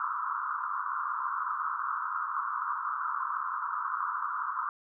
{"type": "band-pass noise", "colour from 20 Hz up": "white", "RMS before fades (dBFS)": -33, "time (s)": [0, 4.69], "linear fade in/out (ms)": 2, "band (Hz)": [1000, 1400], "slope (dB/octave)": 96, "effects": []}